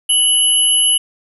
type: tone pair together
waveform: sine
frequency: 2960 / 11053 Hz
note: F#7 / F9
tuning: 0 / -19 cents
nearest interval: octave + major seventh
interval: 2281 cents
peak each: -13 dBFS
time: 0.09-0.98 s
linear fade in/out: 10 ms
effects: none